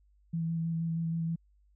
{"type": "tone with vibrato", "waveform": "sine", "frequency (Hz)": 164.81, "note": "E3", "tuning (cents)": 0, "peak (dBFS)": -29, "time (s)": [0.33, 1.36], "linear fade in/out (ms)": 10, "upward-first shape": "square", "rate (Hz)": 6.3, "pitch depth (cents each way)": 12, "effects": ["added 50 Hz sine -62 dBFS peak until 1.75 s"]}